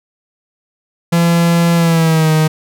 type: tone with pitch glide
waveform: 45% pulse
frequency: 169.6 to 156.42 Hz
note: E3 to D#3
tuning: +50 to +10 cents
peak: -9 dBFS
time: 1.12-2.48 s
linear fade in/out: 10 ms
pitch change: -140 cents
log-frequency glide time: 1.75-2.32 s
effects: none